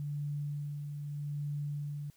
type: tone with tremolo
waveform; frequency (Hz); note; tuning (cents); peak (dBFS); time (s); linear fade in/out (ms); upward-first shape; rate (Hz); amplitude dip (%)
sine; 145.7; D3; -13; -33; 0-2.1; 0; sine; 0.81; 40
effects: white hiss -68 dBFS RMS until 2.16 s